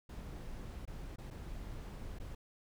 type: noise with dropouts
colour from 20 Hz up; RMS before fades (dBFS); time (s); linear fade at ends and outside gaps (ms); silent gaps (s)
brown; -45; 0.09-2.35; 5; 0.854-0.875 / 1.16-1.183 / 1.304-1.308 / 2.187-2.199
effects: none

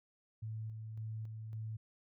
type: tone with tremolo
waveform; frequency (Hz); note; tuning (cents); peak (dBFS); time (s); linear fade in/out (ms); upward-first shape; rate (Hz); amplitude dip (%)
sine; 110; A2; 0; -39; 0.42-1.77; 10; square; 1.8; 35
effects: none

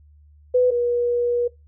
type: tone pair in turn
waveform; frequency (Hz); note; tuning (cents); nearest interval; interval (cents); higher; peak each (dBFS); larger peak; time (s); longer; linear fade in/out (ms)
sine; 498.8 / 481.6; B4 / B4; +17 / -44; minor second; 61; first; -13 / -18; first; 0.54-0.71 / 0.71-1.48; second; 10
effects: noise-tail reverb RT60 0.2 s tail -21 dB re dry + added 74 Hz sine -48 dBFS peak until 1.67 s

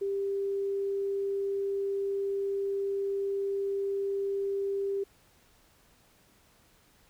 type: tone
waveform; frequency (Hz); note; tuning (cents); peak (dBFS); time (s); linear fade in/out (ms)
sine; 395.5; G4; +15; -28; 0.01-5.04; 10
effects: pink hiss -63 dBFS RMS until 7.09 s

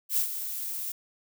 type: noise with ADSR envelope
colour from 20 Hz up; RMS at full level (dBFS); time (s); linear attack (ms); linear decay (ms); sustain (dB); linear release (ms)
violet; -24; 0.09-0.92; 85; 96; -10; 5
effects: none

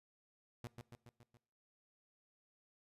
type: tone with echo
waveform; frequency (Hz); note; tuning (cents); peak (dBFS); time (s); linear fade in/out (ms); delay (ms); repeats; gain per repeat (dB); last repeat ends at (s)
sawtooth; 119.4; A#2; +42; -40; 0.64-0.67; 0; 140; 5; -4; 1.37
effects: noise-tail reverb RT60 0.6 s tail -21 dB re dry + resampled to 32000 Hz

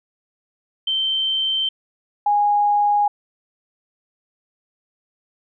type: tone pair in turn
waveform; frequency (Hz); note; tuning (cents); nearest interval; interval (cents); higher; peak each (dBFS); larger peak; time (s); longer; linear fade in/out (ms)
sine; 3113 / 824.5; G7 / G#5; -13 / -13; octave + major seventh; 2300; first; -18 / -14; second; 0.87-1.69 / 2.26-3.08; neither; 5
effects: none

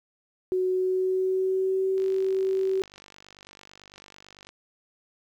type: tone with pitch glide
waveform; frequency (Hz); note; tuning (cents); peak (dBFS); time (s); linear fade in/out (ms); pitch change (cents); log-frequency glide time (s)
sine; 370 to 381.7; F#4 to G4; 0 to -46; -22; 0.52-2.82; 0; +54; 0.68-1.91
type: click train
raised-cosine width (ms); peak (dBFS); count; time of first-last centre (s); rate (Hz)
0.2; -30; 124; 1.98-4.49; 49
effects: 10-bit

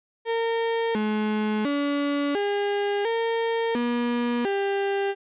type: tone with pitch steps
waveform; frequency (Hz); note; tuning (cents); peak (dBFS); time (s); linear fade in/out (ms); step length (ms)
35% pulse; 458.4 / 213.4 / 286 / 406 / 458.3 / 240.1 / 396.9; A#4 / G#3 / D4 / G#4 / A#4 / B3 / G4; -29 / +47 / -46 / -39 / -29 / -49 / +22; -21; 0.25-5.15; 50; 700
effects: resampled to 8000 Hz

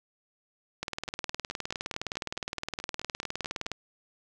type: two click trains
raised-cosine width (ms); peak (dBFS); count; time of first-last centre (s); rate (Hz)
0.2; -15 / -22; 57 / 13; 0.83-3.717 / 1.08-3.661; 19.4 / 4.65
effects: none

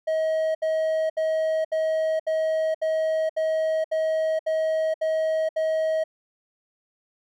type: tone bursts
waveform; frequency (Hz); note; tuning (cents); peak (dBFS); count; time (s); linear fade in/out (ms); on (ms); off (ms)
triangle; 635; D#5; +35; -19; 11; 0.07-6.04; 10; 480; 69
effects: none

